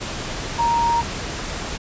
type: tone in noise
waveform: sine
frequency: 935 Hz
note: A#5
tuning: 5 cents sharp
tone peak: -16 dBFS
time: 0.58-1.02 s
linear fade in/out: 20 ms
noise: pink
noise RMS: -28 dBFS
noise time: 0-1.78 s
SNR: +9 dB
effects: resampled to 16000 Hz